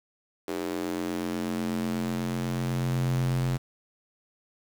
square tone with high-pass filter sweep, 44.07 Hz, F1, 16 cents sharp, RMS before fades -29 dBFS, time 0.47-3.58 s, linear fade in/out 20 ms, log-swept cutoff 360 to 110 Hz, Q 2.9, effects 8-bit

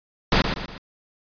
pink noise with echo, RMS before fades -17 dBFS, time 0.32-0.42 s, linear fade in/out 2 ms, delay 120 ms, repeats 3, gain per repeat -7 dB, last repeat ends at 0.78 s, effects resampled to 11025 Hz

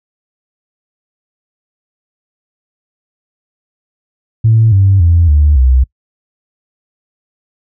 sine tone with pitch steps, 111.9 / 97.41 / 84.8 / 73.83 / 64.27 Hz, A2 / G2 / E2 / D2 / C2, +30 / -10 / +50 / +10 / -30 cents, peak -4 dBFS, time 4.44-5.84 s, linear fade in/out 10 ms, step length 280 ms, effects noise-tail reverb RT60 0.1 s tail -24 dB re dry + tanh soft clip ceiling 0 dBFS

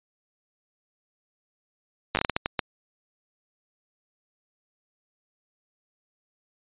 slowing click train, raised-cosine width 0.3 ms, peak -7 dBFS, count 10, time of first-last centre 2.15-2.592 s, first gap 9 ms, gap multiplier 1.4, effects resampled to 8000 Hz

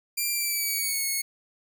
5% pulse tone with pitch glide, 2374 to 2190 Hz, D7 to C#7, +18 to -22 cents, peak -16 dBFS, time 0.17-1.22 s, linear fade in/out 10 ms, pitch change -140 cents, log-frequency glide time 0.31-1.05 s, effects none

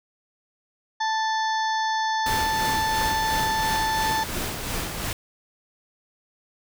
harmonic tone, 880 Hz, A5, in tune, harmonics 1 / 2 / 4 / 5 / 6 / 7, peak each -23 / -29 / -35 / -37 / -39 / -40 dBFS, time 1-4.24 s, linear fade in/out 10 ms
pink noise with tremolo, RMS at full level -28 dBFS, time 2.26-5.13 s, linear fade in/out 2 ms, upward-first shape sine, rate 2.9 Hz, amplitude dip 40%
effects none

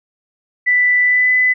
sine tone with pitch glide, 1982 to 2005 Hz, B6 to B6, +6 to +26 cents, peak -10 dBFS, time 0.66-1.54 s, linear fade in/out 20 ms, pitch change +20 cents, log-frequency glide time 1.03-1.31 s, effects none

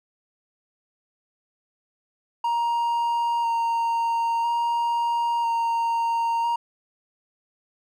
triangle tone with vibrato, 932.3 Hz, A#5, in tune, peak -19 dBFS, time 2.44-6.56 s, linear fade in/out 5 ms, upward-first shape square, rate 0.5 Hz, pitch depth 12 cents each way, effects none

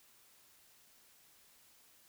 silence, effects white hiss -65 dBFS RMS until 2.08 s

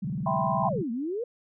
sine tone with vibrato, 164.8 Hz, E3, in tune, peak -28 dBFS, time 0.02-0.83 s, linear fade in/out 10 ms, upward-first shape square, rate 19 Hz, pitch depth 300 cents each way
sine chord, C major seventh, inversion first, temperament equal, 659.3 / 784 / 987.8 / 1046.5 Hz, E5 / G5 / B5 / C6, 0 / 0 / 0 / 0 cents, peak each -30 dBFS, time 0.26-0.69 s, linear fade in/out 5 ms
sine exponential two-way sweep, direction down then up, 926 to 220 to 501 Hz, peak -28 dBFS, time 0.63-1.24 s, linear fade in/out 5 ms, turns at 0.91 s
effects none

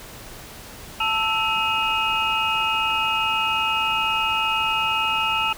sine tone cluster, 884 / 1318 / 2536 / 2849 Hz, A5 / E6 / D#7 / F7, +8 / -1 / +32 / +34 cents, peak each -25 dBFS, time 1-5.53 s, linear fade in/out 5 ms, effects pink hiss -40 dBFS RMS until 5.57 s

